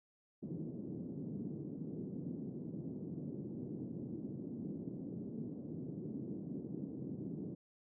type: band-pass noise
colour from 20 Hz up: pink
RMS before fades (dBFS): -44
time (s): 0.42-7.55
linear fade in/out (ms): 10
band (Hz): 150 to 340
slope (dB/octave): 24
effects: none